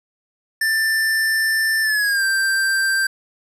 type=tone with pitch glide; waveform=square; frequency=1776 to 1573.1 Hz; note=A6 to G6; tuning=+16 to +6 cents; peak=-17 dBFS; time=0.61-3.07 s; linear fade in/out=5 ms; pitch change=-210 cents; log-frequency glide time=1.82-2.24 s; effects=resampled to 32000 Hz + 8-bit